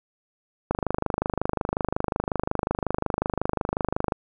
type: click train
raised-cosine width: 1 ms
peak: -9 dBFS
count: 88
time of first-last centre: 0.71-4.122 s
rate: 25.5 Hz
effects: none